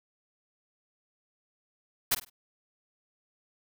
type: noise with echo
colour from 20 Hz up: white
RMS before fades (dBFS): -24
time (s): 2.11-2.15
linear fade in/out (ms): 10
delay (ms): 50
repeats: 3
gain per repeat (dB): -12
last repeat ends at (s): 2.3
effects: none